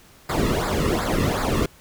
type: noise with flanger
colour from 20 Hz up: brown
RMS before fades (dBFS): -22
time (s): 0.29-1.66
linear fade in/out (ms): 5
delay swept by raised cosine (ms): 0.33 to 1.33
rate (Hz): 2.7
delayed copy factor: -0.85
effects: pink hiss -51 dBFS RMS until 1.8 s